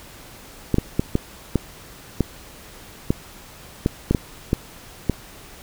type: clicks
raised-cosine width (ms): 3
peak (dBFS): -4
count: 12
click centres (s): 0.743 / 0.784 / 0.995 / 1.154 / 1.557 / 2.207 / 3.105 / 3.861 / 4.11 / 4.148 / 4.531 / 5.097
effects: pink hiss -43 dBFS RMS until 5.62 s